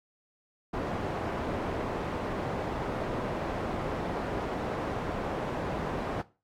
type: low-pass noise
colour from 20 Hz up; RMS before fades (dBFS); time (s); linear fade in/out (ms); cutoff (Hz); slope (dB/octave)
white; -33; 0.73-6.22; 10; 720; 12
effects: noise-tail reverb RT60 0.3 s tail -17 dB re dry + AAC 64 kbps